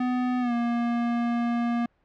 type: tone with pitch glide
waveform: square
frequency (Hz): 250 to 236.7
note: B3 to A#3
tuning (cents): +21 to +27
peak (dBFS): -24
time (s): 0-1.86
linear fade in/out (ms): 5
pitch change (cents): -94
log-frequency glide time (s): 0.4-0.53
effects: pink hiss -68 dBFS RMS until 2.04 s + low-pass 2000 Hz 12 dB/octave